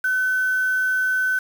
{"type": "tone with quantisation", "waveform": "sine", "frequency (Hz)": 1514, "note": "F#6", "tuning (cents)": 39, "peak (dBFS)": -18, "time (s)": [0.04, 1.39], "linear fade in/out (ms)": 5, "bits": 6, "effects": []}